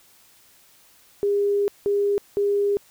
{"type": "tone bursts at uneven times", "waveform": "sine", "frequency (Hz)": 405.1, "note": "G#4", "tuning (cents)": -43, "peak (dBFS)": -18, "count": 3, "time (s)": [[1.23, 1.68], [1.86, 2.18], [2.37, 2.77]], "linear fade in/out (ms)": 0, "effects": ["white hiss -55 dBFS RMS until 2.9 s"]}